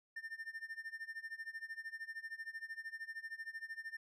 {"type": "tone with tremolo", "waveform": "triangle", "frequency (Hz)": 1800, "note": "A6", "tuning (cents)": 39, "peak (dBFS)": -39, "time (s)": [0.16, 3.97], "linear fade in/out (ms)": 5, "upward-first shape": "sine", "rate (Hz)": 13, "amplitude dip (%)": 90, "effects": []}